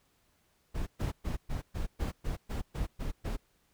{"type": "noise bursts", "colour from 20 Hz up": "brown", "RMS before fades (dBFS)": -33, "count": 11, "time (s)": [0.74, 3.37], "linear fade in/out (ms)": 20, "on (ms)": 130, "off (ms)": 120, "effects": ["pink hiss -71 dBFS RMS until 3.73 s"]}